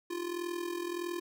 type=tone with amplitude modulation; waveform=square; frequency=347.7 Hz; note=F4; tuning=8 cents flat; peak=-32 dBFS; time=0.1-1.2 s; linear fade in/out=10 ms; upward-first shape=sine; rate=41.6 Hz; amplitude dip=70%; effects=none